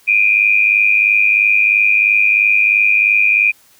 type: tone pair together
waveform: sine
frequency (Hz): 2381 / 2484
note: D7 / D#7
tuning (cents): +23 / -3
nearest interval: minor second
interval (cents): 74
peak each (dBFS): -12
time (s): 0.07-3.52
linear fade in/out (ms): 20
effects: white hiss -50 dBFS RMS until 3.79 s